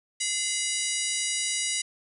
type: harmonic tone with a mistuned harmonic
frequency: 969 Hz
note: B5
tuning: 33 cents flat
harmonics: 2 / 3 / 4 / 5 / 6 / 7 / 8 / 9 / 10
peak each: -35 / -35 / -35 / -35 / -35 / -35 / -35 / -35 / -35 dBFS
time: 0.2-1.82 s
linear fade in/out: 10 ms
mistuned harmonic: 2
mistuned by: +100 cents
effects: none